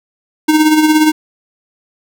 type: tone with tremolo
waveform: square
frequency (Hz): 309.1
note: D#4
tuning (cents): -11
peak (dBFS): -6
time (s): 0.48-1.12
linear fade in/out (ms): 10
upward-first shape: sine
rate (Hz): 17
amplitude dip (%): 50
effects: none